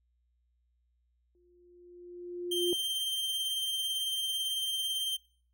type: tone with exponential growth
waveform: sine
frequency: 352.6 Hz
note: F4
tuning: 17 cents sharp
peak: -26 dBFS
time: 1.35-2.73 s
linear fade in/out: 1 ms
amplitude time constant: 300 ms
type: tone with tremolo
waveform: 45% pulse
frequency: 3147 Hz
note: G7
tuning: 6 cents sharp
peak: -29 dBFS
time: 2.51-5.17 s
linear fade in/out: 10 ms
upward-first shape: sine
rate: 18 Hz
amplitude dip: 30%
effects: noise-tail reverb RT60 0.5 s tail -22 dB re dry + added 60 Hz sine -70 dBFS peak until 5.53 s